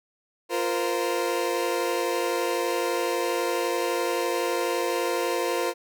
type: chord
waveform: 30% pulse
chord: F suspended fourth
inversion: none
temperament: equal with one note detuned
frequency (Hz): 349.2 / 466.2 / 518.1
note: F4 / Bb4 / C5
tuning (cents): 0 / 0 / -17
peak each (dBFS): -26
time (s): 0.49-5.74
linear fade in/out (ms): 50
effects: none